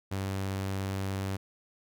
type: tone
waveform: sawtooth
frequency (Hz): 96.8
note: G2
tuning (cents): -21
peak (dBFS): -27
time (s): 0.11-1.37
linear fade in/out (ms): 10
effects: none